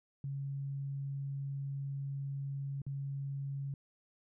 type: tone with dropouts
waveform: sine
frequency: 138.59 Hz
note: C#3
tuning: in tune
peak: -36 dBFS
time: 0.24-3.74 s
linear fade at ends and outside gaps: 2 ms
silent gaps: 2.818-2.865 s
effects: none